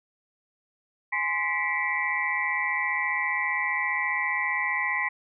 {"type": "tone cluster", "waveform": "sine", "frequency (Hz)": [833, 1036, 1951, 2106, 2305], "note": ["G#5", "C6", "B6", "C7", "D7"], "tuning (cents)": [5, -17, -22, 11, -33], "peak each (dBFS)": [-35, -32, -27, -32, -33], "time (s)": [1.12, 5.09], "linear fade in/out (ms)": 10, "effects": []}